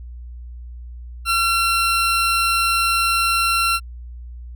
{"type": "tone", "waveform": "20% pulse", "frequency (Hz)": 1360, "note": "F6", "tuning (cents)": -46, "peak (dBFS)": -11, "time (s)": [1.25, 3.8], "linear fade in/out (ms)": 50, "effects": ["added 60 Hz sine -32 dBFS peak until 4.55 s"]}